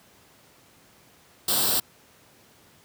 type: noise with comb filter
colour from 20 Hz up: white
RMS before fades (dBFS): -23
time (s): 1.48-1.8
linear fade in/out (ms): 5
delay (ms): 0.23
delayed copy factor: +0.7
effects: pink hiss -56 dBFS RMS until 2.84 s + high-pass 100 Hz 12 dB/octave